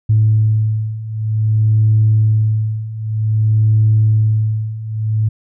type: beating tone pair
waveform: sine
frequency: 108.4 / 108.93 Hz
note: A2 / A2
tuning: -25 / -17 cents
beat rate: 0.53 Hz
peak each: -15 / -12 dBFS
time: 0.09-5.29 s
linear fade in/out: 10 ms
effects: tanh soft clip ceiling -3 dBFS